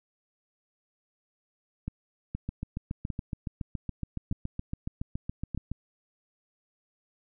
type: two click trains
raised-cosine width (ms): 5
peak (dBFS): -20 / -20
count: 25 / 4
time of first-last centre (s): 2.35-5.716 / 1.88-5.547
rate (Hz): 7.13 / 0.818
effects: none